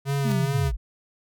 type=tone with vibrato; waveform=square; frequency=136.6 Hz; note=C#3; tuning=25 cents flat; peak=-23 dBFS; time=0.05-0.72 s; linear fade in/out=50 ms; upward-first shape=sine; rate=2.4 Hz; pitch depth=46 cents each way
type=noise with exponential growth; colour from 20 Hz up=pink; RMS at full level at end=-34 dBFS; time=0.17-0.32 s; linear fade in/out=0 ms; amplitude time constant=31 ms
type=linear sweep; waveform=sine; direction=down; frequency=233.1 to 39.29 Hz; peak=-24 dBFS; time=0.24-0.77 s; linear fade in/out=20 ms
effects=none